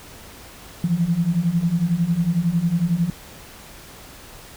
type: beating tone pair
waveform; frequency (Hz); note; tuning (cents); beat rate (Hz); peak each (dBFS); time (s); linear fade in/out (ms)
sine; 163.5 / 174.5; E3 / F3; -14 / -1; 11; -22 / -19; 0.84-3.1; 2
effects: pink hiss -42 dBFS RMS until 4.56 s